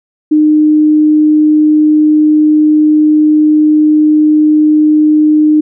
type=tone; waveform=sine; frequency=305 Hz; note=D#4; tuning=34 cents flat; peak=-4 dBFS; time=0.31-5.61 s; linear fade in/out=10 ms; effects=none